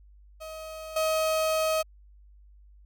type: tone with level steps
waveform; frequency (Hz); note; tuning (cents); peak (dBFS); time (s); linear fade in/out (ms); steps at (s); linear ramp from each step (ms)
35% pulse; 633; D#5; +30; -36 / -22; 0.4-1.83; 20; 0.96; 5
effects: added 50 Hz sine -51 dBFS peak until 2.85 s